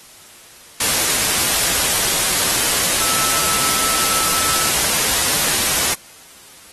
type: tone in noise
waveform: sine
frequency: 1312 Hz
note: E6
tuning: 9 cents flat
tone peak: -26 dBFS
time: 3.01-4.69 s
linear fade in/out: 5 ms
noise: white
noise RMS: -17 dBFS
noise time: 0.8-5.94 s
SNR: -12 dB
effects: white hiss -43 dBFS RMS until 6.72 s + AAC 32 kbps